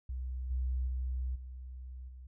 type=tone with level steps; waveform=sine; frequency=63.5 Hz; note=B1; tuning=49 cents sharp; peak=-35 / -30 / -32 / -42 / -46 dBFS; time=0.09-2.27 s; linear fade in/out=5 ms; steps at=0.5 / 0.87 / 1.35 / 2.08 s; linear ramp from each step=10 ms; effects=none